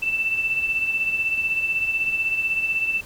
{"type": "beating tone pair", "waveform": "sine", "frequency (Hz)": [2657, 2673], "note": ["E7", "E7"], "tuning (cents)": [13, 23], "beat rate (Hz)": 16, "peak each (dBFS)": [-21, -29], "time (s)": [0.02, 3.01], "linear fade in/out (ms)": 10, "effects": ["pink hiss -44 dBFS RMS until 3.05 s"]}